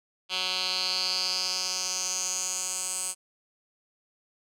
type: tone with band-pass filter sweep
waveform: 10% pulse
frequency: 185 Hz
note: F#3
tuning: in tune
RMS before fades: -30 dBFS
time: 0.29-3.15 s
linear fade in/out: 50 ms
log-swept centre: 3600 to 8400 Hz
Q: 4.6
effects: none